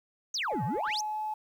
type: exponential two-way sweep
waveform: sine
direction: down then up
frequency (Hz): 6640 to 110.9 to 6640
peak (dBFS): -28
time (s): 0.34-1.01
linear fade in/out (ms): 5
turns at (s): 0.64
type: tone with pitch glide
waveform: sine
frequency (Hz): 852 to 858.4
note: G#5 to A5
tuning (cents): +44 to -43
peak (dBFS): -30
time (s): 0.48-1.34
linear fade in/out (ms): 5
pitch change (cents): +13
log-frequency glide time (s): 1.08-1.19
effects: tanh soft clip ceiling -25 dBFS + 10-bit